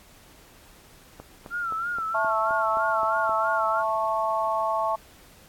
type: click train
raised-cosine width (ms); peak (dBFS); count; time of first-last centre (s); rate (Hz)
1; -25; 9; 1.2-3.294; 3.82
type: tone with vibrato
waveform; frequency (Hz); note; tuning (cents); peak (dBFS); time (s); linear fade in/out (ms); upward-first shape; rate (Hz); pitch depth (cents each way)
sine; 1366; F6; -39; -26; 1.5-3.84; 50; sine; 3.1; 81
type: chord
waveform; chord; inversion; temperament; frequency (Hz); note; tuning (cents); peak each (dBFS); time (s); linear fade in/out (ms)
sine; A major; second; just; 660 / 880 / 1100; E5 / A5 / C#6; +2 / 0 / -14; -27; 2.14-4.96; 10
effects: pink hiss -53 dBFS RMS until 5.48 s + AAC 64 kbps